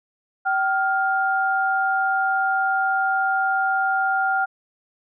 sine tone pair together, 770 / 1406.5 Hz, G5 / F6, -31 / +12 cents, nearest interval minor seventh, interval 1043 cents, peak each -21 dBFS, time 0.45-4.46 s, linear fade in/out 20 ms, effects none

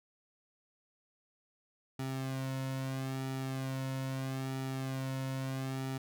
sawtooth tone with flanger, 132.8 Hz, C3, 26 cents sharp, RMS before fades -37 dBFS, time 1.99-5.98 s, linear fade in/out 5 ms, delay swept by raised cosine 1.9 to 2.55 ms, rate 0.77 Hz, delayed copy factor -0.7, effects none

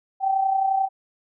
sine tone with amplitude modulation, 774 Hz, G5, 22 cents flat, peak -16 dBFS, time 0.2-0.89 s, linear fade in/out 50 ms, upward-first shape sine, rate 31.4 Hz, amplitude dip 55%, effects none

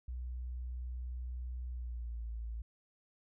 sine tone with pitch glide, 61.74 to 56.29 Hz, B1 to A1, 0 to +40 cents, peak -38 dBFS, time 0.08-2.62 s, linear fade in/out 5 ms, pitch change -160 cents, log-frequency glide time 1.7-2.3 s, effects none

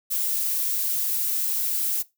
violet noise, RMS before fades -25 dBFS, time 0.1-2.03 s, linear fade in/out 20 ms, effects noise-tail reverb RT60 0.2 s tail -19 dB re dry

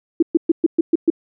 sine tone bursts, 330.2 Hz, E4, 3 cents sharp, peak -9 dBFS, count 7, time 0.2-1.102 s, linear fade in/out 5 ms, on 26 ms, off 120 ms, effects none

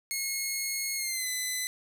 10% pulse tone with pitch glide, 2170 to 2013 Hz, C#7 to B6, -37 to +33 cents, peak -21 dBFS, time 0.11-1.67 s, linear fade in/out 0 ms, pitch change -130 cents, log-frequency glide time 0.96-1.28 s, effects none

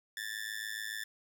sawtooth tone with amplitude modulation, 1760 Hz, A6, in tune, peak -30 dBFS, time 0.17-1.04 s, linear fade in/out 2 ms, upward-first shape sine, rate 107 Hz, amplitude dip 95%, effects 11-bit

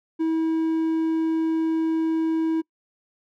triangle tone, 322.7 Hz, E4, 37 cents flat, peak -18 dBFS, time 0.19-2.62 s, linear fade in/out 20 ms, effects noise-tail reverb RT60 0.1 s tail -26 dB re dry

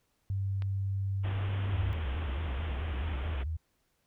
sine tone, 97.6 Hz, G2, 7 cents flat, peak -29 dBFS, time 0.3-1.93 s, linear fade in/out 0 ms
click, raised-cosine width 0.3 ms, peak -29 dBFS, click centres 0.622 s
pink low-pass noise, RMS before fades -42 dBFS, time 1.23-3.44 s, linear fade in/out 20 ms, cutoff 3400 Hz, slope 96 dB/octave
sine tone with vibrato, 72.5 Hz, D2, 22 cents flat, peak -31 dBFS, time 1.72-3.57 s, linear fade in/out 10 ms, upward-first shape square, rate 4.6 Hz, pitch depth 170 cents each way
effects pink hiss -75 dBFS RMS until 4.06 s

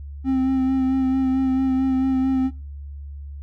triangle tone with vibrato, 263 Hz, C4, 9 cents sharp, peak -15 dBFS, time 0.24-2.51 s, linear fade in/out 50 ms, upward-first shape sine, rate 4.5 Hz, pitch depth 19 cents each way, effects noise-tail reverb RT60 0.3 s tail -19 dB re dry + added 71 Hz sine -32 dBFS peak until 3.42 s

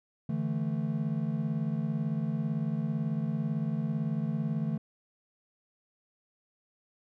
triangle chord, D suspended second, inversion none, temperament equal, 146.83 / 164.81 / 220 Hz, D3 / E3 / A3, 0 / 0 / 0 cents, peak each -31 dBFS, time 0.29-4.78 s, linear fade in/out 5 ms, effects none

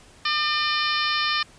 harmonic tone with a mistuned harmonic, 602 Hz, D5, 43 cents sharp, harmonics 2 / 3 / 4 / 5 / 6 / 7 / 8 / 9, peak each -26 / -28 / -29 / -30 / -31 / -31 / -32 / -33 dBFS, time 0.25-1.43 s, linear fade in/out 5 ms, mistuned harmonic 9, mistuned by -16 cents, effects pink hiss -51 dBFS RMS until 1.58 s + resampled to 22050 Hz

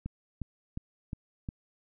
click train, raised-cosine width 5 ms, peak -23 dBFS, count 5, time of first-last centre 0.06-1.489 s, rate 2.8 Hz, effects none

